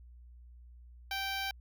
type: tone with notch filter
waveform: 10% pulse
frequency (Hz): 780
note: G5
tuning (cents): -9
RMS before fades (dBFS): -36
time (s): 1.11-1.51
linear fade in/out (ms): 2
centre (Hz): 9300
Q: 1.2
effects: added 60 Hz sine -51 dBFS peak until 1.6 s